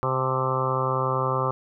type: harmonic tone with a mistuned harmonic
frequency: 130.81 Hz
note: C3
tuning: in tune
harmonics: 1 / 2 / 3 / 4 / 5 / 6 / 7 / 8 / 9 / 10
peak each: -28 / -39 / -31 / -29 / -38 / -36 / -32 / -30 / -28 / -34 dBFS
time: 0.03-1.51 s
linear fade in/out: 0 ms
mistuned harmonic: 7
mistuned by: -48 cents
effects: none